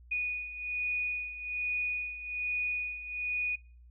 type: beating tone pair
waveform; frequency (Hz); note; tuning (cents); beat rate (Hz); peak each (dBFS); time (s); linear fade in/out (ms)
sine; 2468 / 2469.2; D#7 / D#7; -15 / -14; 1.2; -37 / -32; 0.11-3.56; 10
effects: noise-tail reverb RT60 0.5 s tail -26 dB re dry + added 60 Hz sine -52 dBFS peak until 3.9 s